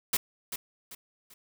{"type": "noise with echo", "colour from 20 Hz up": "white", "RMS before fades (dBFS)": -26, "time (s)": [0.13, 0.17], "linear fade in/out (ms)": 5, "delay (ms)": 390, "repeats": 3, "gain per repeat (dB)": -9, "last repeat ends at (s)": 1.34, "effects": []}